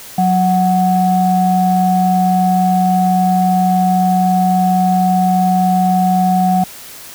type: tone pair together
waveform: sine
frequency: 183.67 / 740 Hz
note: F#3 / F#5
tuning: -12 / 0 cents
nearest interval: 2 octaves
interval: 2412 cents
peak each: -12 dBFS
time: 0.18-6.64 s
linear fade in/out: 5 ms
effects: tanh soft clip ceiling -2 dBFS + white hiss -34 dBFS RMS until 7.14 s